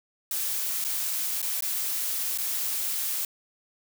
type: noise with dropouts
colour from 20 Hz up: blue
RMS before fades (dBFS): -29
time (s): 0.31-3.25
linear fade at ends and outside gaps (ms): 1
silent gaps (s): 0.841-0.848 / 1.417-1.427 / 1.607-1.623 / 2.376-2.385
effects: none